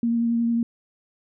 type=tone with vibrato; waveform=sine; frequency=233.1 Hz; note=A#3; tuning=in tune; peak=-19 dBFS; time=0.03-0.63 s; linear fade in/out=2 ms; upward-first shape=triangle; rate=11 Hz; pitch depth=17 cents each way; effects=none